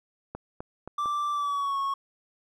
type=clicks; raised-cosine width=1 ms; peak=-21 / -22 / -24 / -27 dBFS; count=4; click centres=0.35 / 0.605 / 0.876 / 1.058 s
type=tone with pitch glide; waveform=triangle; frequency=1173 to 1100.8 Hz; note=D6 to C#6; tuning=-2 to -12 cents; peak=-24 dBFS; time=0.98-1.94 s; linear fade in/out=5 ms; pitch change=-110 cents; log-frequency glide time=1.32-1.78 s
effects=none